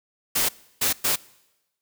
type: noise bursts at uneven times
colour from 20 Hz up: white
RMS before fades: -22 dBFS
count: 3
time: 0.35-0.49 / 0.81-0.93 / 1.04-1.16 s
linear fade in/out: 10 ms
effects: noise-tail reverb RT60 1.0 s tail -23 dB re dry